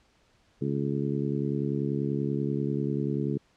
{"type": "harmonic tone", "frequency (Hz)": 70.3, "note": "C#2", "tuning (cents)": 25, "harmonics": [2, 3, 4, 5, 6], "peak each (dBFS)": [-30, -32, -33, -34, -35], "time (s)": [0.61, 3.38], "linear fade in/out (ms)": 10, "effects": ["pink hiss -65 dBFS RMS until 3.56 s", "low-pass 6000 Hz 12 dB/octave"]}